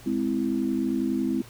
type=chord; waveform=sine; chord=Ab augmented; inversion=none; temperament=equal with one note detuned; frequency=207.7 / 259.7 / 329.6 Hz; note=Ab3 / C4 / E4; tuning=0 / -13 / 0 cents; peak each=-29 / -26 / -28 dBFS; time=0.06-1.42 s; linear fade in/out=5 ms; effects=added 115 Hz sine -48 dBFS peak until 1.49 s + pink hiss -49 dBFS RMS until 1.49 s